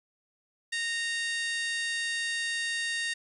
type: harmonic tone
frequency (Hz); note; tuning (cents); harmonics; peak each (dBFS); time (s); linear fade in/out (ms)
926; A#5; -12; 2 / 3 / 4 / 5 / 6 / 7 / 8 / 9 / 10; -31 / -38 / -37 / -40 / -46 / -46 / -46 / -49 / -44; 0.72-3.14; 10
effects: 11-bit